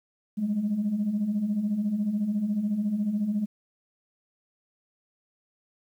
sine beating tone pair, 197.2 / 211.2 Hz, G3 / G#3, +11 / +29 cents, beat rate 14 Hz, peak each -31 / -24 dBFS, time 0.37-3.46 s, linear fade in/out 20 ms, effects tanh soft clip ceiling -19 dBFS + 10-bit

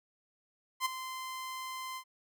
sawtooth tone with ADSR envelope, 1037 Hz, C6, 16 cents flat, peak -23 dBFS, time 0.8-2.04 s, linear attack 55 ms, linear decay 14 ms, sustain -12 dB, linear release 74 ms, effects none

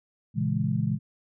sine chord, A# half-diminished seventh, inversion none, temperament equal, 116.54 / 138.59 / 164.81 / 207.7 Hz, A#2 / C#3 / E3 / G#3, 0 / 0 / 0 / 0 cents, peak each -29 dBFS, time 0.34-0.99 s, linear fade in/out 50 ms, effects none

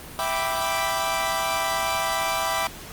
sawtooth chord, E minor seventh, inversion none, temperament equal, 659.3 / 784 / 987.8 / 1174.7 Hz, E5 / G5 / B5 / D6, 0 / 0 / 0 / 0 cents, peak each -25 dBFS, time 0.19-2.67 s, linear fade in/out 0 ms, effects pink hiss -40 dBFS RMS until 2.92 s + Opus 32 kbps

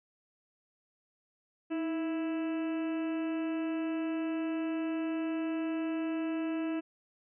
harmonic tone with a mistuned harmonic, 329.6 Hz, E4, in tune, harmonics 1 / 2 / 3 / 4 / 5 / 6 / 7 / 8 / 9, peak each -31 / -42 / -50 / -50 / -51 / -57 / -57 / -49 / -58 dBFS, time 1.7-6.81 s, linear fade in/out 20 ms, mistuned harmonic 1, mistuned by -52 cents, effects none

